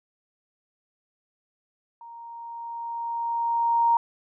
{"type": "tone with level ramp", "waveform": "sine", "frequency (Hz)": 932.3, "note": "A#5", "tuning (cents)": 0, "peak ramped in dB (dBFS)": [-41, -16], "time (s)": [2.01, 3.97], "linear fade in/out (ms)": 2, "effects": []}